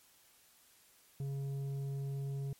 sine tone with tanh clipping, 138.1 Hz, C#3, 6 cents flat, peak -37 dBFS, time 1.2-2.53 s, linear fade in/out 2 ms, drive 7 dB, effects white hiss -65 dBFS RMS until 2.59 s + MP3 64 kbps

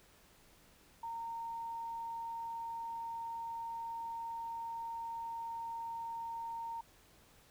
sine tone, 920 Hz, A#5, 23 cents flat, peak -39 dBFS, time 1.03-6.81 s, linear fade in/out 5 ms, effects pink hiss -64 dBFS RMS until 7.5 s

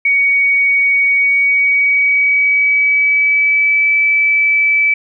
sine tone with pitch glide, 2244 to 2306 Hz, C#7 to D7, +21 to -32 cents, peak -9 dBFS, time 0.05-4.94 s, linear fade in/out 5 ms, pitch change +47 cents, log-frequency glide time 1.1-3.95 s, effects none

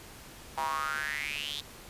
square tone with high-pass filter sweep, 73 Hz, D2, 10 cents flat, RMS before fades -34 dBFS, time 0.57-1.61 s, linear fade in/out 10 ms, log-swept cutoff 860 to 3700 Hz, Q 7.2, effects pink hiss -49 dBFS RMS until 1.89 s + resampled to 32000 Hz

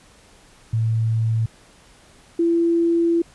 sine tone pair in turn, 112.5 / 337.1 Hz, A2 / E4, +39 / +39 cents, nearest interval octave + perfect fifth, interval 1900 cents, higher second, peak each -17 / -15 dBFS, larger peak second, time 0.73-1.46 / 2.39-3.22 s, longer second, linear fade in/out 5 ms, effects pink hiss -51 dBFS RMS until 3.34 s + resampled to 24000 Hz

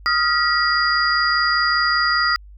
sine tone cluster, 1251 / 1396 / 1926 / 4830 Hz, D#6 / F6 / B6 / D8, +9 / -1 / -44 / +48 cents, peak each -21 dBFS, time 0.06-2.36 s, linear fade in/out 0 ms, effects added 50 Hz sine -39 dBFS peak until 2.57 s

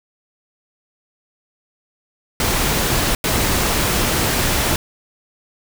pink noise bursts at uneven times, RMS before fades -18 dBFS, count 2, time 2.4-3.15 / 3.24-4.76 s, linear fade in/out 2 ms, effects none

